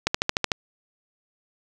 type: click train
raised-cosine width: 0.2 ms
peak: -3 dBFS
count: 7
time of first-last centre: 0.07-0.518 s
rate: 13.4 Hz
effects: none